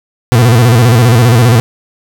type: tone with vibrato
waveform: 40% pulse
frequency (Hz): 118.3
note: A#2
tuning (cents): +26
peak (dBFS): -3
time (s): 0.32-1.6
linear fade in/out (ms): 0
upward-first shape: square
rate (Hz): 15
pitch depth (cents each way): 100
effects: 7-bit